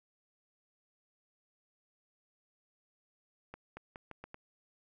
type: accelerating click train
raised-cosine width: 0.5 ms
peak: -30 dBFS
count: 6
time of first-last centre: 3.54-4.344 s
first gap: 230 ms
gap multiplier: 0.82
effects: none